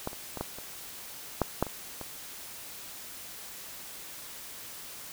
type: clicks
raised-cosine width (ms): 1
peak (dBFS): -17 / -29 / -22 / -17 / -28 / -10 / -10 / -24 / -24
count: 9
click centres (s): 0.074 / 0.131 / 0.373 / 0.41 / 0.586 / 1.417 / 1.626 / 1.667 / 2.013
effects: white hiss -44 dBFS RMS until 5.12 s